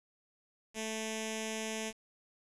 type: tone with notch filter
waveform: 5% pulse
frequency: 220 Hz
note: A3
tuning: in tune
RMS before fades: -38 dBFS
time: 0.74-1.93 s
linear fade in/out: 50 ms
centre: 1300 Hz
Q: 0.6
effects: resampled to 24000 Hz + 9-bit